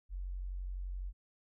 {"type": "tone", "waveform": "sine", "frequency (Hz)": 45.88, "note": "F#1", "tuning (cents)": -14, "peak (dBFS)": -37, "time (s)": [0.09, 1.13], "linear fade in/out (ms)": 50, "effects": []}